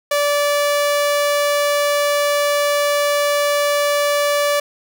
sawtooth tone, 580 Hz, D5, 22 cents flat, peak -11 dBFS, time 0.11-4.6 s, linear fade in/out 5 ms, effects none

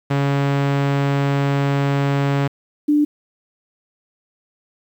sawtooth / sine tone pair in turn, 140 / 296.1 Hz, C#3 / D4, +18 / +14 cents, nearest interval octave + minor second, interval 1296 cents, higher second, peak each -12 dBFS, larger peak neither, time 0.1-2.48 / 2.88-3.05 s, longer first, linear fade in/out 10 ms, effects low-pass 3000 Hz 12 dB/octave + 8-bit

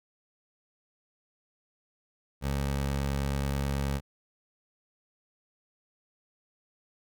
20% pulse tone, 69.3 Hz, C#2, in tune, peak -23 dBFS, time 2.41-4.01 s, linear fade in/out 50 ms, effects none

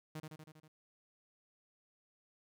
sawtooth tone with echo, 155.56 Hz, D#3, in tune, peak -38 dBFS, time 0.15-0.2 s, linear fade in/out 5 ms, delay 80 ms, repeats 6, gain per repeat -3 dB, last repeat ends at 0.68 s, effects none

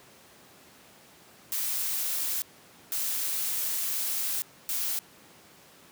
blue noise bursts at uneven times, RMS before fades -30 dBFS, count 3, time 1.52-2.42 / 2.92-4.42 / 4.69-4.99 s, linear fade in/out 0 ms, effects pink hiss -54 dBFS RMS until 5.91 s + high-pass 150 Hz 12 dB/octave

